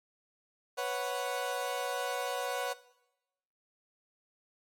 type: chord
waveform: 30% pulse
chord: B suspended second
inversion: none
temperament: equal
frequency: 493.9 / 554.4 / 740 Hz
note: B4 / C#5 / F#5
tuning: 0 / 0 / 0 cents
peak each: -34 dBFS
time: 0.77-2.74 s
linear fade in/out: 20 ms
effects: noise-tail reverb RT60 0.9 s tail -18 dB re dry + MP3 64 kbps